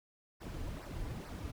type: noise with flanger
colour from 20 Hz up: brown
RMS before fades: -42 dBFS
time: 0.4-1.52 s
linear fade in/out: 20 ms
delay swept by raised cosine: 0.29 to 5.59 ms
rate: 2.3 Hz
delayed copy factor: -0.7
effects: none